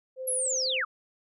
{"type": "tone", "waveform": "sine", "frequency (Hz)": 519, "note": "C5", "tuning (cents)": -14, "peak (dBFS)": -33, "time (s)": [0.16, 0.83], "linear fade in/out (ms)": 50}
{"type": "linear sweep", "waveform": "sine", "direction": "down", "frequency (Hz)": [11430, 1118], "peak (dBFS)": -26, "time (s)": [0.27, 0.85], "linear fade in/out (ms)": 10}
{"effects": []}